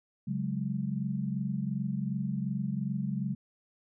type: chord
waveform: sine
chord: C# suspended fourth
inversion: none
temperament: equal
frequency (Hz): 138.59 / 185 / 207.7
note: C#3 / F#3 / G#3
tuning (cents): 0 / 0 / 0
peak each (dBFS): -34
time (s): 0.27-3.35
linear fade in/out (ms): 10
effects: none